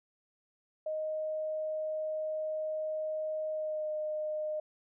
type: tone with pitch glide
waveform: sine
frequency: 622.3 to 613.4 Hz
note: D#5 to D#5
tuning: 0 to -25 cents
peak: -32 dBFS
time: 0.86-4.6 s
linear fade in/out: 5 ms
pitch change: -25 cents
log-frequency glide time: 3.51-3.91 s
effects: none